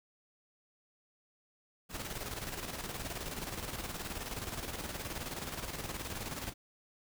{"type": "noise with tremolo", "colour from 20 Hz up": "pink", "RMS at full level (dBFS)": -39, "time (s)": [1.89, 6.54], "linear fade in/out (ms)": 50, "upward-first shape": "square", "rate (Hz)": 19, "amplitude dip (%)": 50, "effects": []}